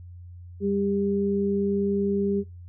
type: tone pair together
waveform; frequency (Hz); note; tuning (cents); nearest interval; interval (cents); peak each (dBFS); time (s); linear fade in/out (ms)
sine; 198.5 / 400; G3 / G4; +22 / +35; octave; 1213; -25; 0.6-2.44; 50
effects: noise-tail reverb RT60 0.2 s tail -19 dB re dry + added 88 Hz sine -40 dBFS peak until 2.68 s